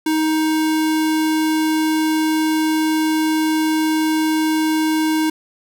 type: tone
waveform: square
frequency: 313.9 Hz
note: D#4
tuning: 15 cents sharp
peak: -16 dBFS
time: 0.06-5.3 s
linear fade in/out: 5 ms
effects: none